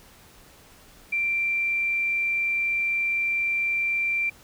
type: tone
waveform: sine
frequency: 2357 Hz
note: D7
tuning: 6 cents sharp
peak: -22 dBFS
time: 1.12-4.3 s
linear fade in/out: 10 ms
effects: pink hiss -52 dBFS RMS until 4.43 s